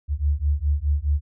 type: beating tone pair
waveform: sine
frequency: 70.6 / 75.4 Hz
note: C#2 / D2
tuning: +32 / +46 cents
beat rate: 4.8 Hz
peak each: -22 dBFS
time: 0.08-1.21 s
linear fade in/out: 50 ms
effects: none